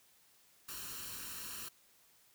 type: noise with comb filter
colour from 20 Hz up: white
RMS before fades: -45 dBFS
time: 0.68-1.69 s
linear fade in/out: 10 ms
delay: 0.71 ms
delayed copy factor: +0.7
effects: white hiss -67 dBFS RMS until 2.34 s